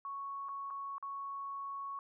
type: tone with dropouts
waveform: sine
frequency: 1108.7 Hz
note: C#6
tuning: in tune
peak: -39 dBFS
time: 0.05-1.99 s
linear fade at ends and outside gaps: 1 ms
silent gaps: 0.486-0.49 / 0.703-0.707 / 0.982-1.026 s
effects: none